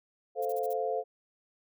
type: chord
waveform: sine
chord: F major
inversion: first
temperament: equal with one note detuned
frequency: 440 / 521.7 / 698.5 Hz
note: A4 / C5 / F5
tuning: 0 / -5 / 0 cents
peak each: -33 dBFS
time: 0.35-1.04 s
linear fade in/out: 50 ms
type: noise bursts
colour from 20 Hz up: violet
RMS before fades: -47 dBFS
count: 5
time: 0.42-0.734 s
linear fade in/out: 5 ms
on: 34 ms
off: 36 ms
effects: none